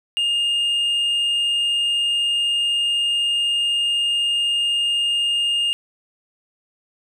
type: tone with tanh clipping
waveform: triangle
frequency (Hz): 2828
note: F7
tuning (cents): +21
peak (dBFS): -18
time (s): 0.17-5.73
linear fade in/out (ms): 0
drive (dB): 7
effects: none